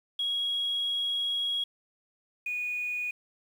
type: tone pair in turn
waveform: sine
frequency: 3309 / 2465 Hz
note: G#7 / D#7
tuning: -7 / -17 cents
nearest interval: perfect fourth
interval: 510 cents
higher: first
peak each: -26 / -29 dBFS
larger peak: first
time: 0.19-1.64 / 2.46-3.11 s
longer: first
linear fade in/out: 5 ms
effects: tanh soft clip ceiling -22 dBFS + 9-bit